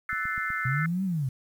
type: chord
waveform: sine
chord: F# half-diminished seventh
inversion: third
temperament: equal with one note detuned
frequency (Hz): 1318.5 / 1490.3 / 1760 / 2093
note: E6 / F#6 / A6 / C7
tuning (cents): 0 / +12 / 0 / 0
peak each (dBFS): -33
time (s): 0.09-0.86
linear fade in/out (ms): 2
type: click train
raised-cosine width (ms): 5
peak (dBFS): -30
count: 4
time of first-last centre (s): 0.13-0.504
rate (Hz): 8.03
type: linear two-way sweep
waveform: sine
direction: up then down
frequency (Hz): 123.47 to 196 to 123.47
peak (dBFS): -25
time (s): 0.65-1.29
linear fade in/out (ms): 5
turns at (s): 1.04
effects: 9-bit